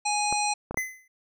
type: harmonic tone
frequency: 830.6 Hz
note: G#5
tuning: in tune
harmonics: 1 / 3 / 5 / 7 / 9 / 10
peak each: -26 / -31 / -33 / -34 / -36 / -36 dBFS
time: 0.05-0.54 s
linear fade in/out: 10 ms
type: clicks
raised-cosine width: 1 ms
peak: -18 dBFS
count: 4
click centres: 0.326 / 0.71 / 0.744 / 0.774 s
type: tone with exponential decay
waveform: square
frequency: 2037 Hz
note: C7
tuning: 47 cents flat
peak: -24 dBFS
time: 0.77-1.08 s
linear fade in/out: 5 ms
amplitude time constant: 66 ms
effects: none